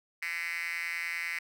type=tone with high-pass filter; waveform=5% pulse; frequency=170 Hz; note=F3; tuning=46 cents flat; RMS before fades=-35 dBFS; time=0.22-1.39 s; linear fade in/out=5 ms; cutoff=2100 Hz; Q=6.8; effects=none